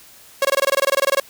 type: tone bursts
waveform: sawtooth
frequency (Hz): 550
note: C#5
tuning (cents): -14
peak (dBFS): -10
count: 16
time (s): 0.42-1.199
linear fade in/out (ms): 2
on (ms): 29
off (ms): 21
effects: white hiss -46 dBFS RMS until 1.29 s